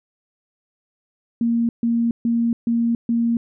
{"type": "tone bursts", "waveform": "sine", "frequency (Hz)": 233.1, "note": "A#3", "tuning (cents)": 0, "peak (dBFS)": -16, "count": 5, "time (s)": [1.41, 3.37], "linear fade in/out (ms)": 2, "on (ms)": 280, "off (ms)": 140, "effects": []}